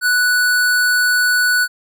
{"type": "tone", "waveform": "square", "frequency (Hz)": 1480, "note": "F#6", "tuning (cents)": 0, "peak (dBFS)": -13, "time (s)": [0.01, 1.68], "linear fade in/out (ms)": 50, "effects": []}